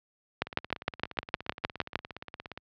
two click trains, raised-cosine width 0.3 ms, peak -9 / -23 dBFS, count 11 / 37, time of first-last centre 0.42-1.956 / 0.47-2.575 s, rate 6.51 / 17.1 Hz, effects high-pass 60 Hz 12 dB/octave + low-pass 4000 Hz 12 dB/octave

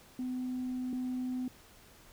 sine tone pair in turn, 253.2 / 253.2 Hz, B3 / B3, +43 / +43 cents, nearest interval unison, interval 0 cents, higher neither, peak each -32 / -31 dBFS, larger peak second, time 0.19-0.93 / 0.93-1.48 s, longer first, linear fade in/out 2 ms, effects tanh soft clip ceiling -30 dBFS + pink hiss -58 dBFS RMS until 2.12 s

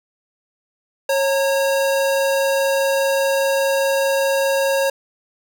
square tone pair together, 546 / 918.3 Hz, C#5 / A#5, -26 / -26 cents, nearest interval major sixth, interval 900 cents, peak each -17 / -26 dBFS, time 1.09-4.9 s, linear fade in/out 5 ms, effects none

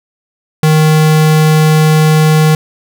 square tone, 155.56 Hz, D#3, in tune, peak -6 dBFS, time 0.63-2.55 s, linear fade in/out 2 ms, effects none

